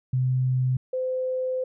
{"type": "tone pair in turn", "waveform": "sine", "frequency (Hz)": [128.4, 513.6], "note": ["C3", "C5"], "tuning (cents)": [-32, -32], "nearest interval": "2 octaves", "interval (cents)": 2400, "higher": "second", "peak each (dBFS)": [-20, -24], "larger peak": "first", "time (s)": [[0.13, 0.77], [0.93, 1.64]], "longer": "second", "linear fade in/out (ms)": 5, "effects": []}